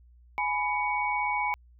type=tone cluster; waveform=sine; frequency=836 / 992 / 2243 Hz; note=G#5 / B5 / C#7; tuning=+11 / +7 / +20 cents; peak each=-30 dBFS; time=0.38-1.54 s; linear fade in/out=0 ms; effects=added 60 Hz sine -53 dBFS peak until 1.79 s